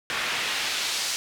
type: noise with band-pass filter sweep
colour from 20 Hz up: pink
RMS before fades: -28 dBFS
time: 0.1-1.16 s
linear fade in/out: 0 ms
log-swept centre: 2000 to 5200 Hz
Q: 0.98
effects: none